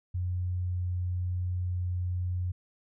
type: tone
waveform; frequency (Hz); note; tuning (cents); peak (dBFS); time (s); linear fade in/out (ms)
sine; 89.9; F#2; -49; -28; 0.14-2.52; 10
effects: none